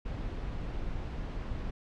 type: noise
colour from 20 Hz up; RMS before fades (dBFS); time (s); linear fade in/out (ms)
brown; -36; 0.05-1.71; 10
effects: low-pass 4000 Hz 12 dB/octave